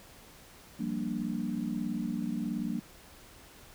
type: chord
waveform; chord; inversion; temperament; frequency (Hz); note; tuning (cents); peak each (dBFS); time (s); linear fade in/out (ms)
sine; G minor seventh; third; equal; 174.61 / 196 / 233.1 / 293.7; F3 / G3 / Bb3 / D4; 0 / 0 / 0 / 0; -39 / -36 / -34 / -38; 0.79-2.8; 10
effects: pink hiss -54 dBFS RMS until 3.74 s